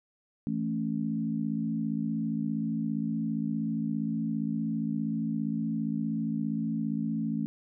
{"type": "chord", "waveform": "sine", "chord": "A major", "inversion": "second", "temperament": "equal", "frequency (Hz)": [164.81, 220, 277.2], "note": ["E3", "A3", "C#4"], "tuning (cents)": [0, 0, 0], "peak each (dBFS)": [-34, -30, -34], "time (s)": [0.47, 7.46], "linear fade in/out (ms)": 0, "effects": []}